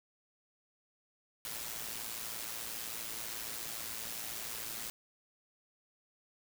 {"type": "noise with amplitude modulation", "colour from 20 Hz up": "white", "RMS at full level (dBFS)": -39, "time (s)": [1.45, 4.9], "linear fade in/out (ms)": 0, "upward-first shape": "sine", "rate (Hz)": 113, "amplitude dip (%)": 55, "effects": []}